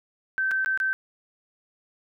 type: tone with dropouts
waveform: sine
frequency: 1547 Hz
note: G6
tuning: 23 cents flat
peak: -22 dBFS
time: 0.38-0.93 s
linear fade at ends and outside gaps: 0 ms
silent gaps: 0.511-0.515 / 0.647-0.66 / 0.775-0.801 s
effects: none